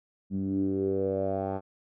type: tone with low-pass filter sweep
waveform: 10% pulse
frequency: 96.6 Hz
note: G2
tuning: 25 cents flat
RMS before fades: -29 dBFS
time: 0.3-1.61 s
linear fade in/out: 50 ms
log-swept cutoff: 210 to 910 Hz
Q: 5.4
effects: none